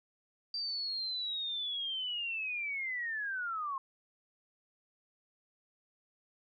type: linear sweep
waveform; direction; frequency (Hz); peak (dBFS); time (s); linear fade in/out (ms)
sine; down; 4706 to 1053; -34; 0.54-3.78; 2
effects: none